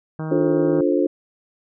harmonic tone, 157.5 Hz, D#3, 21 cents sharp, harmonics 1 / 2 / 3 / 4 / 5 / 6 / 7 / 8 / 9 / 10, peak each -26 / -32 / -36 / -38 / -40 / -42 / -43 / -44 / -45 / -46 dBFS, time 0.19-0.81 s, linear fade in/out 2 ms
sine chord, D minor seventh, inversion none, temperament just, 293.7 / 352.4 / 440.5 / 528.6 Hz, D4 / F4 / A4 / C5, 0 / +16 / +2 / +18 cents, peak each -20 / -20 / -24 / -23 dBFS, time 0.31-1.07 s, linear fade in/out 5 ms
effects none

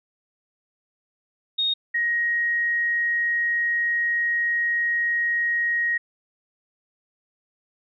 sine tone pair in turn, 3719 / 1883.3 Hz, A#7 / A#6, -5 / +17 cents, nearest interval octave, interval 1178 cents, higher first, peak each -20 dBFS, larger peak neither, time 1.58-1.74 / 1.94-5.98 s, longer second, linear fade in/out 10 ms, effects none

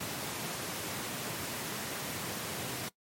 pink high-pass noise, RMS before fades -38 dBFS, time 0-2.89 s, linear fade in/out 10 ms, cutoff 110 Hz, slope 24 dB/octave, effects noise-tail reverb RT60 0.1 s tail -19 dB re dry + MP3 64 kbps

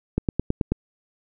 click train, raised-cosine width 3 ms, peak -8 dBFS, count 6, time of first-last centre 0.18-0.72 s, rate 9.26 Hz, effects none

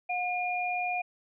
sine tone pair together, 720 / 2422 Hz, F#5 / D#7, -47 / -47 cents, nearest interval octave + major sixth, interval 2100 cents, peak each -30 / -32 dBFS, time 0.09-1.02 s, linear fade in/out 10 ms, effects none

